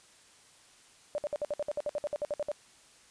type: tone bursts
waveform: sine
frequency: 590 Hz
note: D5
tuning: 8 cents sharp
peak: -29 dBFS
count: 16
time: 1.15-2.516 s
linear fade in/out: 0 ms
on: 31 ms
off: 58 ms
effects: white hiss -59 dBFS RMS until 3.1 s + resampled to 22050 Hz